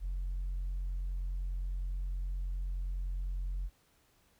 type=tone; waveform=sine; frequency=44.84 Hz; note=F1; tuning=46 cents sharp; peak=-31 dBFS; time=0-3.7 s; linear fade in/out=50 ms; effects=tanh soft clip ceiling -31 dBFS + pink hiss -69 dBFS RMS until 4.39 s